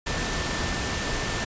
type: tone in noise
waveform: sine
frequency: 1783 Hz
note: A6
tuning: 22 cents sharp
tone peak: -36 dBFS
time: 0.06-1.45 s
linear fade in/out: 10 ms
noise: pink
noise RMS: -28 dBFS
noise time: 0.06-1.45 s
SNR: -11 dB
effects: resampled to 16000 Hz